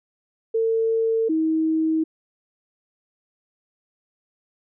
sine tone pair in turn, 450.3 / 318.4 Hz, A4 / D#4, +40 / +40 cents, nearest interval tritone, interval 600 cents, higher first, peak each -18 dBFS, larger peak neither, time 0.54-1.29 / 1.29-2.04 s, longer neither, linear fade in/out 10 ms, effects none

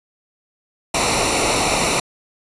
pink noise with comb filter, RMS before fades -18 dBFS, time 0.94-2 s, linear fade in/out 5 ms, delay 0.61 ms, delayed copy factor -0.75, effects resampled to 24000 Hz

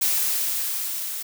blue noise with level ramp, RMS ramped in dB -21 to -31 dBFS, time 0.01-1.23 s, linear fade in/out 10 ms, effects none

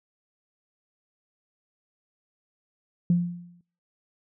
sine tone with exponential decay, 174.4 Hz, F3, 2 cents flat, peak -15 dBFS, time 3.1-3.61 s, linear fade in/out 2 ms, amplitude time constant 110 ms, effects noise-tail reverb RT60 0.5 s tail -25 dB re dry + tanh soft clip ceiling -11 dBFS

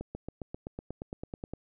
accelerating click train, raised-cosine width 2 ms, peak -24 dBFS, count 14, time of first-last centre 0.01-1.536 s, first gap 140 ms, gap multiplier 0.97, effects none

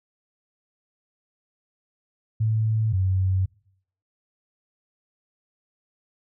sine tone pair in turn, 110 / 94.14 Hz, A2 / F#2, 0 / +30 cents, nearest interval minor third, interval 270 cents, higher first, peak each -19 dBFS, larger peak neither, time 2.4-2.93 / 2.93-3.46 s, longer neither, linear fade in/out 10 ms, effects noise-tail reverb RT60 0.7 s tail -25 dB re dry

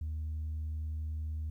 sine tone, 77.7 Hz, D#2, 2 cents flat, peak -32 dBFS, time 0.01-1.5 s, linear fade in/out 5 ms, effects tanh soft clip ceiling -32 dBFS + 12-bit

